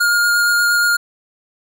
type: tone with vibrato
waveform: square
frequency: 1419 Hz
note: F6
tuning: 27 cents sharp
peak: -13 dBFS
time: 0-0.97 s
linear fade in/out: 10 ms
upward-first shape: sine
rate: 8.5 Hz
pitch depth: 11 cents each way
effects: none